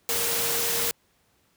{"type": "tone in noise", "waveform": "sine", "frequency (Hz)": 466.2, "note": "A#4", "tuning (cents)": 0, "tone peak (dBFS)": -34, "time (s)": [0.09, 0.91], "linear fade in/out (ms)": 0, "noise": "white", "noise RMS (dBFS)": -26, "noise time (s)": [0.09, 0.91], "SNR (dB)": -11, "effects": ["pink hiss -66 dBFS RMS until 1.56 s", "high-pass 60 Hz 12 dB/octave"]}